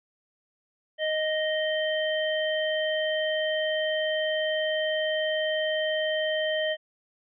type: harmonic tone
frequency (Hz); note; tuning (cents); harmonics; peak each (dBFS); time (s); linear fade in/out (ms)
622.3; D#5; 0; 1 / 3 / 5; -26 / -31 / -32; 0.98-6.77; 50
effects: none